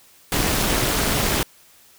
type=noise with amplitude modulation; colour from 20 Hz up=pink; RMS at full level=-17 dBFS; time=0.32-1.43 s; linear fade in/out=2 ms; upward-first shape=sine; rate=250 Hz; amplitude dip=80%; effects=white hiss -52 dBFS RMS until 1.98 s